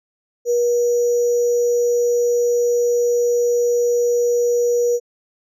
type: tone with sample-and-hold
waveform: sine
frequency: 480 Hz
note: B4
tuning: 49 cents flat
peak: -14 dBFS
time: 0.45-5 s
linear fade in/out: 50 ms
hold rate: 6300 Hz
effects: low-pass 10000 Hz 12 dB/octave